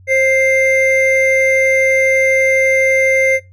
triangle tone pair together, 529.8 / 2096 Hz, C5 / C7, +22 / +2 cents, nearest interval 2 octaves, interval 2380 cents, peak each -11 dBFS, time 0.07-3.4 s, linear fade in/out 50 ms, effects noise-tail reverb RT60 0.2 s tail -19 dB re dry + added 93 Hz sine -40 dBFS peak until 3.52 s

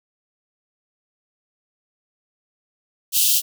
white high-pass noise, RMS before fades -17 dBFS, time 3.12-3.42 s, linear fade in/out 50 ms, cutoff 2700 Hz, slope 96 dB/octave, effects none

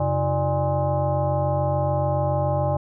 sine tone with frequency modulation, 365.5 Hz, F#4, 21 cents flat, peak -19 dBFS, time 0-2.77 s, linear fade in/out 5 ms, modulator 228 Hz, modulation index 2.2, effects none

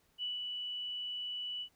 sine tone with ADSR envelope, 2960 Hz, F#7, in tune, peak -34 dBFS, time 0.18-1.69 s, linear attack 48 ms, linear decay 160 ms, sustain -3 dB, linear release 76 ms, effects pink hiss -72 dBFS RMS until 1.75 s

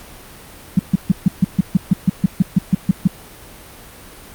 sine tone bursts, 185 Hz, F#3, in tune, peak -7 dBFS, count 15, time 0.77-3.075 s, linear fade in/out 5 ms, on 23 ms, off 140 ms, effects pink hiss -39 dBFS RMS until 4.34 s + Opus 48 kbps

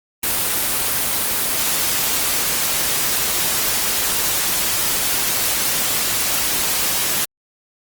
white noise, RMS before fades -19 dBFS, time 0.23-7.25 s, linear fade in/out 5 ms, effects Opus 24 kbps

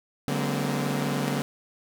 sawtooth tone cluster, 144.5 / 187.5 / 206.5 / 233.5 / 257.4 Hz, D3 / F#3 / G#3 / A#3 / C4, -28 / +23 / -10 / +3 / -28 cents, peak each -25 / -30 / -31 / -28 / -28 dBFS, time 0.28-1.42 s, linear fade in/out 0 ms, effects none

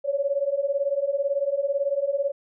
sine beating tone pair, 549 / 567 Hz, C#5 / C#5, -17 / +39 cents, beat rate 18 Hz, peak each -26 / -24 dBFS, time 0.04-2.32 s, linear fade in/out 20 ms, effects none

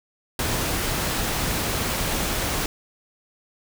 pink noise, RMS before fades -25 dBFS, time 0.39-2.66 s, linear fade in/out 2 ms, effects none

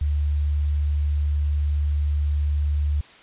sine tone, 73.42 Hz, D2, in tune, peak -19 dBFS, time 0.01-3.01 s, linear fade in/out 5 ms, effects white hiss -48 dBFS RMS until 3.22 s + resampled to 8000 Hz

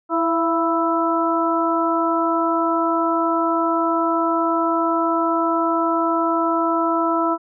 harmonic tone with a mistuned harmonic, 329.6 Hz, E4, in tune, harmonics 1 / 2 / 3 / 4, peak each -21 / -23 / -23 / -22 dBFS, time 0.09-7.38 s, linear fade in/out 50 ms, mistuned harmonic 2, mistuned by +36 cents, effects none

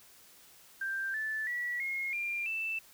sine tone with pitch steps, 1577 / 1749.8 / 1941.5 / 2154 / 2390 / 2652 Hz, G6 / A6 / B6 / C7 / D7 / E7, +10 / -10 / -30 / +50 / +30 / +10 cents, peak -32 dBFS, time 0.81-2.79 s, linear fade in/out 5 ms, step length 330 ms, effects white hiss -58 dBFS RMS until 2.93 s

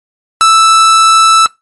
45% pulse tone, 1318.5 Hz, E6, in tune, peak -3 dBFS, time 0.41-1.46 s, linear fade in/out 0 ms, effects noise-tail reverb RT60 0.2 s tail -23 dB re dry + MP3 48 kbps

